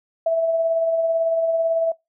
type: tone with tremolo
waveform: sine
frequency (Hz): 658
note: E5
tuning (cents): -3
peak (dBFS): -15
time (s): 0.26-1.92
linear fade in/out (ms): 5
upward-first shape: sine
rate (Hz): 18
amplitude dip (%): 30
effects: noise-tail reverb RT60 0.2 s tail -24 dB re dry